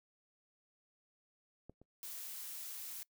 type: clicks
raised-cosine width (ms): 2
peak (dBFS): -37 / -45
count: 2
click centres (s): 1.696 / 1.816
type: noise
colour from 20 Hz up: blue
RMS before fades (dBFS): -46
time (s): 2.03-3.03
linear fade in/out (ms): 0
effects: noise-tail reverb RT60 0.1 s tail -23 dB re dry